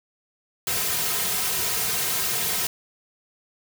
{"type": "noise with comb filter", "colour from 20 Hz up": "white", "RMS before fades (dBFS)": -25, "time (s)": [0.67, 2.67], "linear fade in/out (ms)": 2, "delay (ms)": 3.5, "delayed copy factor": -0.8, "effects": []}